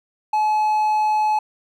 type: tone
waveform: triangle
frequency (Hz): 855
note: A5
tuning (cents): -50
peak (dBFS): -14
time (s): 0.33-1.39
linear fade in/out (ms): 5
effects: none